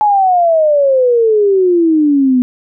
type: exponential sweep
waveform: sine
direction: down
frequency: 856 to 246.1 Hz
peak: -7 dBFS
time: 0.01-2.42 s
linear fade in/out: 0 ms
effects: none